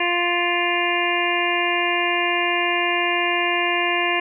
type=harmonic tone with a mistuned harmonic; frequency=349.2 Hz; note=F4; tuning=in tune; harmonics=1 / 2 / 3 / 5 / 6 / 7 / 8; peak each=-26 / -26 / -26 / -26 / -26 / -26 / -26 dBFS; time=0-4.2 s; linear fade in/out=5 ms; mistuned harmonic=7; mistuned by=-24 cents; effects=none